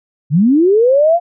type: linear sweep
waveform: sine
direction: up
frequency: 130.81 to 710 Hz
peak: -7 dBFS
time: 0.3-1.2 s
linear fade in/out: 50 ms
effects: none